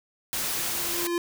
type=noise; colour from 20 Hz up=white; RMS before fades=-29 dBFS; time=0.33-1.07 s; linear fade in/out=0 ms
type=tone with exponential growth; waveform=square; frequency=345 Hz; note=F4; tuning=21 cents flat; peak=-23 dBFS; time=0.49-1.18 s; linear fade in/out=1 ms; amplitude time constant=150 ms
effects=none